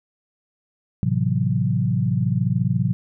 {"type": "chord", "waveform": "sine", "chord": "F# half-diminished seventh", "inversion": "first", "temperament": "equal", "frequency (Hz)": [110, 130.81, 164.81, 185], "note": ["A2", "C3", "E3", "F#3"], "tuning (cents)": [0, 0, 0, 0], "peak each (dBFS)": [-23, -22, -25, -24], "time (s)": [1.03, 2.93], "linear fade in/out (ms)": 0, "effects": []}